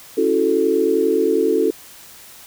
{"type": "chord", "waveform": "sine", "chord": "F# minor seventh", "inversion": "second", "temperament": "equal", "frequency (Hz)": [277.2, 329.6, 370, 440], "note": ["C#4", "E4", "F#4", "A4"], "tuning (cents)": [0, 0, 0, 0], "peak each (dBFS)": [-23, -21, -20, -17], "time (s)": [0.17, 1.71], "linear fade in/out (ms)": 10, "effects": ["white hiss -42 dBFS RMS until 2.46 s"]}